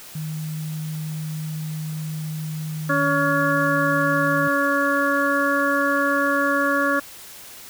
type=tone; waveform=sine; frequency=155.56 Hz; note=D#3; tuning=in tune; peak=-26 dBFS; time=0.15-4.48 s; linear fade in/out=5 ms
type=harmonic tone; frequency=281.6 Hz; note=C#4; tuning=27 cents sharp; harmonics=1 / 2 / 4 / 5 / 6; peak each=-24 / -24 / -24 / -24 / -24 dBFS; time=2.89-7 s; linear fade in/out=10 ms
effects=white hiss -41 dBFS RMS until 7.69 s